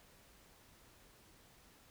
silence, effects pink hiss -64 dBFS RMS until 1.9 s

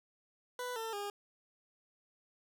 20% pulse tone with pitch steps, 495.4 / 449.1 / 407.1 Hz, B4 / A4 / G#4, +5 / +35 / -35 cents, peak -33 dBFS, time 0.59-1.1 s, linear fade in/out 2 ms, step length 170 ms, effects none

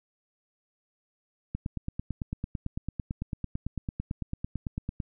click train, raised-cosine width 5 ms, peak -19 dBFS, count 32, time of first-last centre 1.55-5.002 s, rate 8.98 Hz, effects none

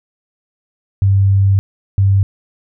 sine tone pair in turn, 98 / 98 Hz, G2 / G2, 0 / 0 cents, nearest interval unison, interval 0 cents, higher neither, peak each -8 dBFS, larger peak neither, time 1.02-1.59 / 1.98-2.23 s, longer first, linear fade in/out 0 ms, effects none

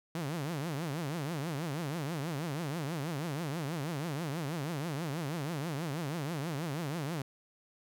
sawtooth tone with vibrato, 153.9 Hz, D#3, 19 cents flat, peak -30 dBFS, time 0.15-7.22 s, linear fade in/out 2 ms, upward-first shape triangle, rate 6.2 Hz, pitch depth 280 cents each way, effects none

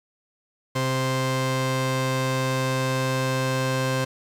sawtooth tone pair together, 130.81 / 523.2 Hz, C3 / C5, 0 / 0 cents, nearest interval 2 octaves, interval 2400 cents, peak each -20 / -21 dBFS, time 0.75-4.05 s, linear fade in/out 10 ms, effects low-pass 9000 Hz 12 dB/octave + 8-bit

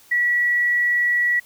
sine tone, 1937 Hz, B6, 34 cents flat, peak -16 dBFS, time 0.11-1.4 s, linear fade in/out 10 ms, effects white hiss -51 dBFS RMS until 1.45 s

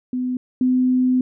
sine tone pair in turn, 251.9 / 254.1 Hz, B3 / B3, +34 / +49 cents, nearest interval unison, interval 15 cents, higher second, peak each -20 / -14 dBFS, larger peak second, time 0.13-0.37 / 0.61-1.21 s, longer second, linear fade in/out 2 ms, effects none

